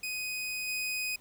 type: tone with level steps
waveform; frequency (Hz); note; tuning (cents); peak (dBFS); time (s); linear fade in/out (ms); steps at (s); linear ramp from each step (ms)
sawtooth; 2500; D#7; +8; -30 / -28; 0.03-1.16; 5; 0.67; 20
effects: pink hiss -60 dBFS RMS until 1.2 s